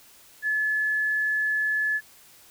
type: tone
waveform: sine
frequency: 1719 Hz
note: A6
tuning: 41 cents flat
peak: -22 dBFS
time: 0.42-2.01 s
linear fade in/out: 50 ms
effects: white hiss -53 dBFS RMS until 2.5 s